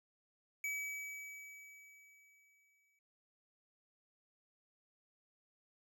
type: tone with exponential decay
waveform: square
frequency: 2284 Hz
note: D7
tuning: 49 cents flat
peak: -37 dBFS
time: 0.64-2.99 s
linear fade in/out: 2 ms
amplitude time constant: 510 ms
effects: none